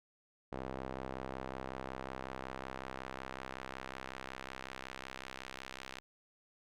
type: tone with band-pass filter sweep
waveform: sawtooth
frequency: 65.41 Hz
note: C2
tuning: in tune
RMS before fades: -45 dBFS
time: 0.52-6 s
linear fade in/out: 0 ms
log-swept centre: 610 to 2800 Hz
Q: 0.75
effects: none